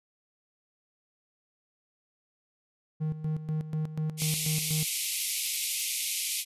triangle tone with tremolo, 155.56 Hz, D#3, in tune, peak -25 dBFS, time 3-4.85 s, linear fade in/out 20 ms, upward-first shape square, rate 4.1 Hz, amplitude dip 70%
white band-pass noise, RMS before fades -32 dBFS, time 4.17-6.45 s, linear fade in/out 50 ms, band 2100 to 13000 Hz, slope 96 dB/octave
violet noise bursts, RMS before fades -35 dBFS, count 14, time 4.7-5.818 s, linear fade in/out 5 ms, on 26 ms, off 58 ms
effects resampled to 32000 Hz

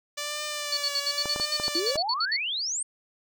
5% pulse tone with vibrato, 584 Hz, D5, 10 cents flat, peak -19 dBFS, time 0.17-1.97 s, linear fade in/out 10 ms, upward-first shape triangle, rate 0.92 Hz, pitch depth 50 cents each way
sine tone bursts, 4435 Hz, C#8, in tune, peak -24 dBFS, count 15, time 0.72-2.368 s, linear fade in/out 5 ms, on 52 ms, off 62 ms
clicks, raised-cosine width 1 ms, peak -19 dBFS, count 6, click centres 1.257 / 1.361 / 1.399 / 1.599 / 1.681 / 1.957 s
sine exponential sweep, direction up, 314.9 to 8870 Hz, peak -27 dBFS, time 1.75-2.83 s, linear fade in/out 5 ms
effects none

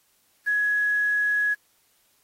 sine tone with quantisation, 1677 Hz, G#6, 16 cents sharp, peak -20 dBFS, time 0.46-1.55 s, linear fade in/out 20 ms, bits 8, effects white hiss -65 dBFS RMS until 2.23 s + AAC 48 kbps

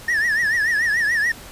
triangle tone with vibrato, 1800 Hz, A6, 39 cents sharp, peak -15 dBFS, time 0.08-1.32 s, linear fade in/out 5 ms, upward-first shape triangle, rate 6.9 Hz, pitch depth 150 cents each way, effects pink hiss -40 dBFS RMS until 1.51 s + resampled to 32000 Hz

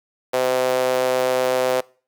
sawtooth tone with high-pass filter, 128 Hz, C3, 38 cents flat, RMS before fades -20 dBFS, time 0.33-1.81 s, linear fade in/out 10 ms, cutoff 530 Hz, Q 3.5, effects noise-tail reverb RT60 0.4 s tail -23 dB re dry + Opus 48 kbps

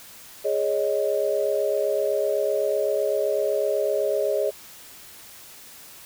sine chord, Ab suspended fourth, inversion none, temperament equal, 415.3 / 554.4 / 622.3 Hz, Ab4 / Db5 / Eb5, 0 / 0 / 0 cents, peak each -25 dBFS, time 0.44-4.51 s, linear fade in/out 20 ms, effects white hiss -45 dBFS RMS until 6.05 s

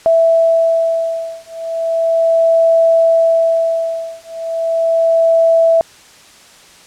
sine beating tone pair, 659.3 / 659.66 Hz, E5 / E5, 0 / +1 cents, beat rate 0.36 Hz, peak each -13 dBFS, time 0.06-5.81 s, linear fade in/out 0 ms, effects white hiss -42 dBFS RMS until 6.86 s + low-pass 8000 Hz 12 dB/octave

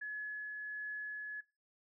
sine tone with tremolo, 1700 Hz, G#6, 40 cents sharp, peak -38 dBFS, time 0.01-1.41 s, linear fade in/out 10 ms, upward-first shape triangle, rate 1.4 Hz, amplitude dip 25%, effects noise-tail reverb RT60 0.3 s tail -22 dB re dry

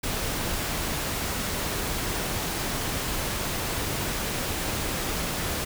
pink noise, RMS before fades -29 dBFS, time 0.03-5.65 s, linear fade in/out 10 ms, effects none

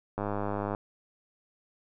click train, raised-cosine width 1 ms, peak -18 dBFS, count 59, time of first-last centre 0.18-0.749 s, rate 102 Hz, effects none

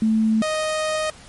sine / sawtooth tone pair in turn, 220 / 622.3 Hz, A3 / D#5, 0 / 0 cents, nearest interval octave + tritone, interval 1800 cents, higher second, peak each -15 / -17 dBFS, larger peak first, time 0.02-0.42 / 0.42-1.1 s, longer second, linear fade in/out 2 ms, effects pink hiss -45 dBFS RMS until 1.28 s + MP3 48 kbps

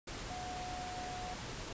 sine tone in noise, 729 Hz, F#5, 26 cents flat, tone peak -42 dBFS, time 0.3-1.34 s, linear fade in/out 5 ms, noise pink, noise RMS -44 dBFS, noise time 0.07-1.73 s, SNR -1 dB, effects resampled to 16000 Hz

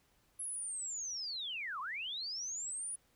sine linear two-way sweep, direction down then up, 11000 to 990 to 9910 Hz, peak -38 dBFS, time 0.39-2.96 s, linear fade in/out 10 ms, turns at 1.8 s, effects pink hiss -72 dBFS RMS until 3.15 s

